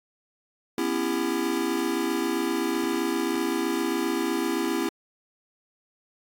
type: chord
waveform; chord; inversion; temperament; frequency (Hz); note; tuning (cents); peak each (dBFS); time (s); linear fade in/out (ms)
square; C# half-diminished seventh; third; just; 249.5 / 277.2 / 332.6 / 399.1; B3 / C#4 / E4 / G4; +18 / 0 / +16 / +31; -32 / -32 / -28 / -32; 0.78-4.89; 2
effects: AAC 64 kbps